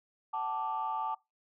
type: chord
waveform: sine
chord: D major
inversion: first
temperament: equal with one note detuned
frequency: 755.5 / 880 / 1174.7 Hz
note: F#5 / A5 / D6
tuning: +36 / 0 / 0 cents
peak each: -39 / -33 / -36 dBFS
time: 0.33-1.15 s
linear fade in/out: 10 ms
effects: noise-tail reverb RT60 0.2 s tail -22 dB re dry + tanh soft clip ceiling -24 dBFS